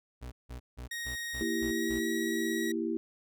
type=tone bursts; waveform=35% pulse; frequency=61.74 Hz; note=B1; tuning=in tune; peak=-38 dBFS; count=7; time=0.21-2 s; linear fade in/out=20 ms; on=110 ms; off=170 ms
type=tone with pitch glide; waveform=sawtooth; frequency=1873 to 1914.6 Hz; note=A#6 to A#6; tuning=+8 to +46 cents; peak=-32 dBFS; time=0.91-2.72 s; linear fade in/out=5 ms; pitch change=+38 cents; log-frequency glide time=1.46-2.03 s
type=chord; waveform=sine; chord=E diminished; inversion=second; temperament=equal; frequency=233.1 / 329.6 / 392 Hz; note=Bb3 / E4 / G4; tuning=0 / 0 / 0 cents; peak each=-35 / -32 / -36 dBFS; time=1.41-2.97 s; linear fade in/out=0 ms
effects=none